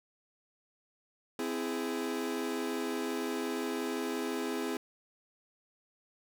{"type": "chord", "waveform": "40% pulse", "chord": "C augmented", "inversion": "none", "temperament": "equal with one note detuned", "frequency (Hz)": [257.9, 329.6, 415.3], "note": ["C4", "E4", "G#4"], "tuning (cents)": [-25, 0, 0], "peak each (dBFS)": [-36, -37, -36], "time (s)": [1.39, 4.77], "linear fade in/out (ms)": 2, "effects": []}